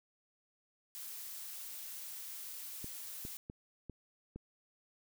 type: noise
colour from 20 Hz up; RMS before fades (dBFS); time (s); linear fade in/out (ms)
blue; -46; 0.95-3.37; 0
type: clicks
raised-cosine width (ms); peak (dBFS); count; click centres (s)
3; -32; 5; 2.844 / 3.251 / 3.499 / 3.897 / 4.36
effects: none